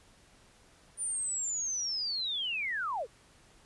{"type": "linear sweep", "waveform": "sine", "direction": "down", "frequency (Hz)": [9397, 397], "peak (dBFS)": -31, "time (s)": [0.97, 3.07], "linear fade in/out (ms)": 50, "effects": ["pink hiss -61 dBFS RMS until 3.65 s", "resampled to 24000 Hz"]}